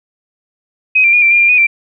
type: tone with pitch steps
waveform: sine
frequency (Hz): 2523 / 2364 / 2437 / 2351 / 2405 / 2386 / 2478 / 2354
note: D#7 / D7 / D#7 / D7 / D7 / D7 / D#7 / D7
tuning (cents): +23 / +11 / -37 / +1 / +41 / +27 / -8 / +3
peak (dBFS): -6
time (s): 0.95-1.67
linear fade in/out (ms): 10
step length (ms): 90
effects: none